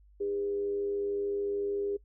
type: tone with frequency modulation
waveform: sine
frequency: 404.3 Hz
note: G#4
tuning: 46 cents flat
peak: -29 dBFS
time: 0.2-1.97 s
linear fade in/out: 10 ms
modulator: 93.6 Hz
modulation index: 0.3
effects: noise-tail reverb RT60 0.1 s tail -23 dB re dry + added 50 Hz sine -56 dBFS peak until 2.04 s